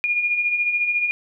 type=beating tone pair; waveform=sine; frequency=2416 / 2430 Hz; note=D7 / D#7; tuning=+48 / -42 cents; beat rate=14 Hz; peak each=-28 / -19 dBFS; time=0.04-1.11 s; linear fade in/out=0 ms; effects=none